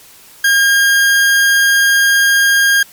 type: tone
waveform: 40% pulse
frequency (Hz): 1617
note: G#6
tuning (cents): -47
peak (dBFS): -7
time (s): 0.44-2.83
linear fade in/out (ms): 5
effects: white hiss -41 dBFS RMS until 2.92 s + MP3 96 kbps